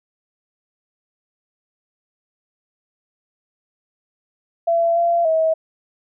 sine tone with pitch steps, 674 / 684 / 642 Hz, E5 / F5 / E5, +38 / -36 / -46 cents, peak -14 dBFS, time 4.67-5.54 s, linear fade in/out 10 ms, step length 290 ms, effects none

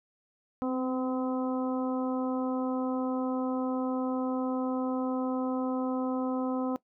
harmonic tone with a mistuned harmonic, 255.9 Hz, C4, 38 cents flat, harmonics 1 / 2 / 3 / 4 / 5, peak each -29 / -35 / -39 / -41 / -43 dBFS, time 0.62-6.76 s, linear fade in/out 0 ms, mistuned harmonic 1, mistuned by +23 cents, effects noise-tail reverb RT60 0.1 s tail -20 dB re dry

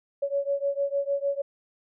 sine beating tone pair, 558 / 564.6 Hz, C#5 / C#5, +11 / +32 cents, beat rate 6.6 Hz, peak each -27 / -28 dBFS, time 0.22-1.42 s, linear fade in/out 10 ms, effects none

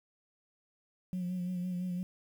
sine tone with vibrato, 180.4 Hz, F#3, 44 cents flat, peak -31 dBFS, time 1.13-2.03 s, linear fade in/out 0 ms, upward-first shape sine, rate 5.9 Hz, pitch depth 35 cents each way, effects tanh soft clip ceiling -30 dBFS + 10-bit

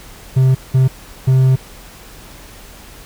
triangle tone bursts at uneven times, 130.81 Hz, C3, in tune, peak -6 dBFS, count 3, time 0.36-0.55 / 0.74-0.88 / 1.27-1.56 s, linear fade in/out 10 ms, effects added 42 Hz sine -41 dBFS peak until 3.05 s + pink hiss -39 dBFS RMS until 3.05 s

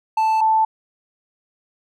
triangle / sine tone pair in turn, 880 / 880 Hz, A5 / A5, 0 / 0 cents, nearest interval unison, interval 0 cents, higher neither, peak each -13 dBFS, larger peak neither, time 0.17-0.41 / 0.41-0.65 s, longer neither, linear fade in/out 5 ms, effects none

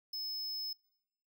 square tone, 5200 Hz, E8, 24 cents flat, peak -38 dBFS, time 0.13-0.73 s, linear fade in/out 5 ms, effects noise-tail reverb RT60 0.8 s tail -24 dB re dry

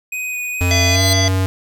square tone with vibrato, 2490 Hz, D#7, 1 cent sharp, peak -22 dBFS, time 0.12-0.96 s, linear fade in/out 5 ms, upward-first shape square, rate 2.4 Hz, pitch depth 9 cents each way
square tone with pitch glide, 89 to 94.29 Hz, F2 to F#2, +33 to +33 cents, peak -15 dBFS, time 0.61-1.46 s, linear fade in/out 0 ms, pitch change +100 cents, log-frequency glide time 0.89-1.02 s
sawtooth tone with exponential growth, 4100 Hz, C8, 36 cents flat, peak -14 dBFS, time 0.62-1.13 s, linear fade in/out 1 ms, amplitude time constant 110 ms
harmonic tone, 675 Hz, E5, 41 cents sharp, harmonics 1 / 3 / 5 / 7 / 9, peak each -22 / -22 / -22 / -22 / -22 dBFS, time 0.71-1.28 s, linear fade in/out 0 ms
effects none

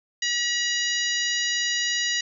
harmonic tone, 963 Hz, B5, 44 cents flat, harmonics 2 / 3 / 4 / 5 / 6 / 7, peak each -27 / -29 / -30 / -31 / -32 / -32 dBFS, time 0.22-2.21 s, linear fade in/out 5 ms, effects none

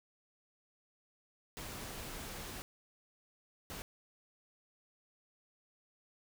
pink noise bursts at uneven times, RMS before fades -45 dBFS, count 2, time 1.57-2.62 / 3.7-3.82 s, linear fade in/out 0 ms, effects none

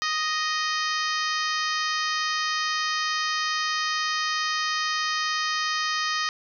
harmonic tone, 622.3 Hz, D#5, in tune, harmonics 2 / 3 / 4 / 5 / 6 / 7 / 8 / 9 / 10, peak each -28 / -29 / -36 / -35 / -37 / -35 / -33 / -39 / -40 dBFS, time 0.02-6.29 s, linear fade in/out 0 ms, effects none

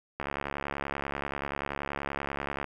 click train, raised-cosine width 0.5 ms, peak -17 dBFS, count 173, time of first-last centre 0.2-2.643 s, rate 70.4 Hz, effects 9-bit

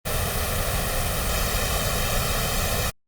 pink noise with comb filter, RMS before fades -24 dBFS, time 0.05-2.91 s, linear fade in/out 20 ms, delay 1.6 ms, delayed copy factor +0.95, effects Opus 32 kbps

